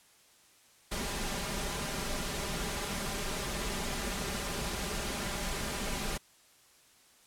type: noise with comb filter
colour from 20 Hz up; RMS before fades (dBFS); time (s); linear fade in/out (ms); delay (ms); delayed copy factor
pink; -35; 0.91-6.18; 10; 5; +0.55
effects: white hiss -62 dBFS RMS until 7.26 s + low-pass 11000 Hz 12 dB/octave